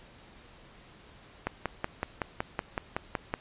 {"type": "click train", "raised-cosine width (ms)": 0.5, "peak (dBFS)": -14, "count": 11, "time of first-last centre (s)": [1.47, 3.339], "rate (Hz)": 5.35, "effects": ["pink hiss -54 dBFS RMS until 3.4 s", "resampled to 8000 Hz"]}